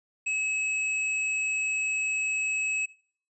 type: tone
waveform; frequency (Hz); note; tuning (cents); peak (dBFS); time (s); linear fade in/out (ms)
square; 2575; E7; -41; -27; 0.26-2.86; 10
effects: noise-tail reverb RT60 0.5 s tail -21 dB re dry + resampled to 22050 Hz